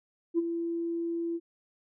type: tone with ADSR envelope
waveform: sine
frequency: 336.8 Hz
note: E4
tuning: 37 cents sharp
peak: -20 dBFS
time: 0.34-1.4 s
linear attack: 44 ms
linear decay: 25 ms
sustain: -9 dB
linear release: 44 ms
effects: tanh soft clip ceiling -18 dBFS